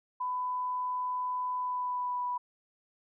sine tone with pitch glide, 1000 to 985.7 Hz, B5 to B5, +21 to -4 cents, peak -30 dBFS, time 0.2-2.38 s, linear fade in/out 10 ms, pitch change -25 cents, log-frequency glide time 1.58-2.27 s, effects none

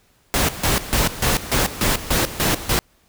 pink noise with tremolo, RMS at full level -18 dBFS, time 0.34-2.79 s, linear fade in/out 0 ms, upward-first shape square, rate 3.4 Hz, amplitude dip 80%, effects pink hiss -59 dBFS RMS until 3.08 s

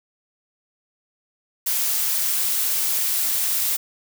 blue noise, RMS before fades -22 dBFS, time 1.66-3.77 s, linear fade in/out 10 ms, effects none

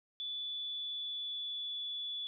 sine tone with pitch glide, 3465 to 3439 Hz, A7 to A7, -27 to -40 cents, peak -37 dBFS, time 0.2-2.27 s, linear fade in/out 0 ms, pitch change -13 cents, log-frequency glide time 0.39-1.84 s, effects none

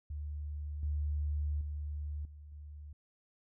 sine tone with level steps, 74.1 Hz, D2, 16 cents sharp, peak -37 / -31 / -36 / -48 / -45 dBFS, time 0.1-2.93 s, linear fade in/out 5 ms, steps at 0.83 / 1.61 / 2.25 / 2.52 s, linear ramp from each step 2 ms, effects none

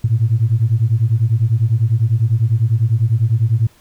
sine beating tone pair, 108.2 / 118.2 Hz, A2 / A#2, -29 / +24 cents, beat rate 10 Hz, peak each -14 dBFS, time 0.04-3.67 s, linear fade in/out 5 ms, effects tanh soft clip ceiling -5 dBFS + pink hiss -51 dBFS RMS until 3.8 s

